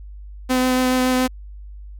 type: tone with vibrato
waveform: sawtooth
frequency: 255 Hz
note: C4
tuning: 44 cents flat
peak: -12 dBFS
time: 0.49-1.28 s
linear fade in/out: 20 ms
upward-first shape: sine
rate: 7.1 Hz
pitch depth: 10 cents each way
effects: added 50 Hz sine -34 dBFS peak until 1.99 s